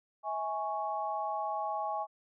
sine chord, C# minor, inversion first, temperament equal with one note detuned, 647.2 / 830.6 / 1108.7 Hz, E5 / G#5 / C#6, -32 / 0 / 0 cents, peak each -38 / -34 / -38 dBFS, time 0.23-2.07 s, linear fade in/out 50 ms, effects none

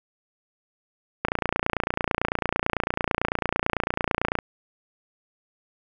click train, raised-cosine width 0.5 ms, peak -7 dBFS, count 92, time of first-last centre 1.25-4.388 s, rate 29 Hz, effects none

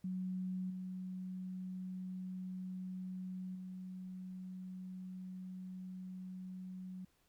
sine tone with level steps, 185 Hz, F#3, in tune, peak -37 / -41 / -44 dBFS, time 0.04-7.05 s, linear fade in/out 5 ms, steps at 0.7 / 3.55 s, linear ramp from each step 5 ms, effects pink hiss -75 dBFS RMS until 7.28 s

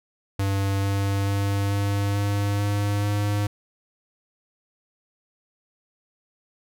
square tone with pitch steps, 98.3 / 99.04 / 99.79 / 100.54 / 101.3 / 102.06 / 102.83 Hz, G2 / G2 / G2 / G2 / G#2 / G#2 / G#2, +5 / +18 / +31 / +44 / -43 / -30 / -17 cents, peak -22 dBFS, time 0.39-3.47 s, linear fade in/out 5 ms, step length 440 ms, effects none

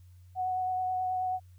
sine tone with vibrato, 740 Hz, F#5, in tune, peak -28 dBFS, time 0.35-1.4 s, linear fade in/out 50 ms, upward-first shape sine, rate 9.3 Hz, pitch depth 12 cents each way, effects added 90 Hz sine -51 dBFS peak until 1.58 s + white hiss -72 dBFS RMS until 1.58 s

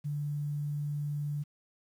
sine tone with quantisation, 146.5 Hz, D3, 4 cents flat, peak -31 dBFS, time 0.04-1.44 s, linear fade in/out 20 ms, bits 10, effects none

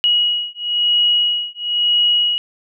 sine beating tone pair, 2904 / 2905 Hz, F#7 / F#7, -33 / -32 cents, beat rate 1 Hz, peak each -17 dBFS, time 0.04-2.38 s, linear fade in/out 0 ms, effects none

